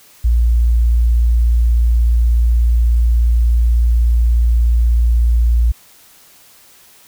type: tone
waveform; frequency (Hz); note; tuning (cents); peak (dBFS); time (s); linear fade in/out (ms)
sine; 58.27; A#1; 0; -9; 0.24-5.72; 10
effects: white hiss -46 dBFS RMS until 7.07 s